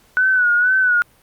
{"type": "tone with vibrato", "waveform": "sine", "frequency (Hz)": 1480, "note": "F#6", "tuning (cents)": 0, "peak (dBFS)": -12, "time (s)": [0.17, 1.02], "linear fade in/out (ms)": 0, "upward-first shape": "sine", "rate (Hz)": 2.1, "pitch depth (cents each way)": 64, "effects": ["pink hiss -54 dBFS RMS until 1.22 s", "Opus 48 kbps"]}